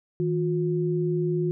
sine tone pair together, 159.52 / 358.1 Hz, D#3 / F4, +43 / +43 cents, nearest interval octave + major second, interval 1400 cents, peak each -25 dBFS, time 0.2-1.51 s, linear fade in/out 0 ms, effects none

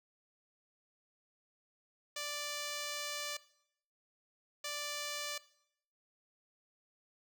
5% pulse tone bursts at uneven times, 587.3 Hz, D5, in tune, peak -27 dBFS, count 2, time 2.16-3.37 / 4.64-5.38 s, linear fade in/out 5 ms, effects noise-tail reverb RT60 0.7 s tail -18 dB re dry

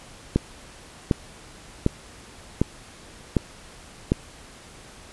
click train, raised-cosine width 3 ms, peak -5 dBFS, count 6, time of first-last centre 0.36-4.119 s, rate 1.33 Hz, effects pink hiss -46 dBFS RMS until 5.12 s + resampled to 24000 Hz

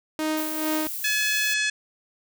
sawtooth tone with tremolo, 311.1 Hz, D#4, in tune, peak -19 dBFS, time 0.19-0.87 s, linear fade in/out 0 ms, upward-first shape sine, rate 2.3 Hz, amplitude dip 60%
violet noise, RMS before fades -32 dBFS, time 0.37-1.54 s, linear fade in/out 5 ms
harmonic tone, 852 Hz, G#5, 44 cents sharp, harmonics 2 / 3 / 4 / 5 / 6 / 7 / 8 / 9 / 10, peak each -25 / -27 / -31 / -34 / -37 / -34 / -38 / -41 / -38 dBFS, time 1.04-1.7 s, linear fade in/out 5 ms
effects none

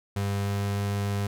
35% pulse tone with pitch glide, 100 to 100.81 Hz, G2 to G2, +35 to +49 cents, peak -24 dBFS, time 0.16-1.27 s, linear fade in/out 5 ms, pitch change +14 cents, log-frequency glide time 0.44-0.85 s, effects none

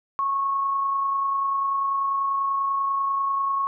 sine tone with amplitude modulation, 1099 Hz, C#6, 15 cents flat, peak -20 dBFS, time 0.19-3.67 s, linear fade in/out 0 ms, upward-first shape sine, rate 30.2 Hz, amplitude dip 25%, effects none

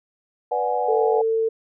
sine chord, G# half-diminished seventh, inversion first, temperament equal with one note detuned, 493.9 / 587.3 / 740 / 838.3 Hz, B4 / D5 / F#5 / G#5, 0 / 0 / 0 / +16 cents, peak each -25 / -28 / -24 / -26 dBFS, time 0.51-1.22 s, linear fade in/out 10 ms
sine tone, 447.9 Hz, A4, 31 cents sharp, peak -18 dBFS, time 0.88-1.49 s, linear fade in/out 10 ms
effects none

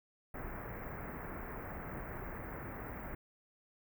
pink band-stop noise, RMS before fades -44 dBFS, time 0.34-3.15 s, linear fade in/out 5 ms, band 2100 to 16000 Hz, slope 48 dB/octave, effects none

